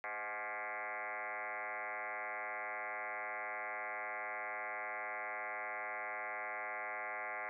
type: tone with frequency modulation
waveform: sine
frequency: 1396.9 Hz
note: F6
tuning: in tune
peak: -39 dBFS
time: 0.04-7.49 s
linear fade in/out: 0 ms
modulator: 110 Hz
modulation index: 7.4
effects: none